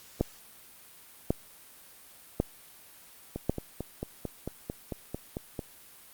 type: two click trains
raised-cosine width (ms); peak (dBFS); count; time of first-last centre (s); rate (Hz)
2; -11 / -20; 4 / 11; 0.21-3.496 / 3.36-5.592; 0.913 / 4.48
effects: white hiss -53 dBFS RMS until 6.13 s + Opus 48 kbps